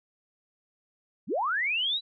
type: linear sweep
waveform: sine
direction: up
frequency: 130 to 4000 Hz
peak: -25 dBFS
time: 1.27-2.01 s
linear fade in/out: 50 ms
effects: none